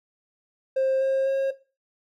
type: tone with pitch steps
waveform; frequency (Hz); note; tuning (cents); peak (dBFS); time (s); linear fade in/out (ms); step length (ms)
triangle; 530 / 535.2 / 540.5; C5 / C5 / C#5; +22 / +39 / -44; -17; 0.76-1.51; 10; 250
effects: noise-tail reverb RT60 0.3 s tail -17 dB re dry + tanh soft clip ceiling -16 dBFS